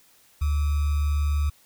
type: tone with sample-and-hold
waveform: sine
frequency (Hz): 73.42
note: D2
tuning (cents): 0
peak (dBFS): -20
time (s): 0.41-1.5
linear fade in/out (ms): 10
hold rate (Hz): 1225
effects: white hiss -58 dBFS RMS until 1.65 s